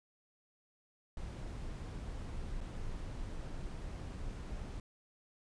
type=noise with dropouts; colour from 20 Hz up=brown; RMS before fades=-42 dBFS; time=1.17-4.8 s; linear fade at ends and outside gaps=2 ms; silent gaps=2.607-2.611 s; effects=resampled to 22050 Hz